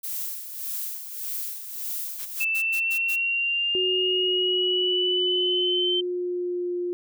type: noise with tremolo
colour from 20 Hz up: violet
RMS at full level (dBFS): -30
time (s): 0.03-2.45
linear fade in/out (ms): 10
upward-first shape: sine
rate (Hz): 1.7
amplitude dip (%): 60
type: noise bursts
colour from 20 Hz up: blue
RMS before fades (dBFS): -34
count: 6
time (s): 2.18-3.164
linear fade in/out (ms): 20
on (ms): 84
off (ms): 96
type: linear sweep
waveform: sine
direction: up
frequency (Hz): 2637 to 3100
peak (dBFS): -22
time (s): 2.4-6.01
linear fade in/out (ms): 10
type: tone with pitch glide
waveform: sine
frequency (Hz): 370 to 353.7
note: F#4 to F4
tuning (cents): 0 to +22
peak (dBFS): -25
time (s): 3.75-6.93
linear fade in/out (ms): 0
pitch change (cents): -78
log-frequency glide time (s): 4.05-6.77
effects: none